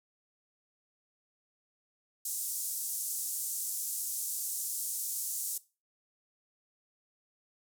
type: band-pass noise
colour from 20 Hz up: pink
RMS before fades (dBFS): -36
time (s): 2.25-5.58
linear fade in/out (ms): 5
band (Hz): 7100 to 15000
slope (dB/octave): 24
effects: noise-tail reverb RT60 0.3 s tail -19 dB re dry